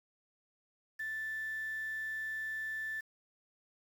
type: tone with quantisation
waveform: sine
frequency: 1760 Hz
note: A6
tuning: in tune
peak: -36 dBFS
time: 0.99-3.01 s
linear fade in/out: 10 ms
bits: 9
effects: none